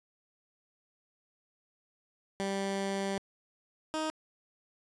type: tone pair in turn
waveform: 15% pulse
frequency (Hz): 196 / 313.1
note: G3 / D#4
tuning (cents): 0 / +11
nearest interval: minor sixth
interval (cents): 811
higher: second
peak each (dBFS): -25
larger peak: neither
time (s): 2.4-3.18 / 3.94-4.1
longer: first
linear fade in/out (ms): 0
effects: resampled to 22050 Hz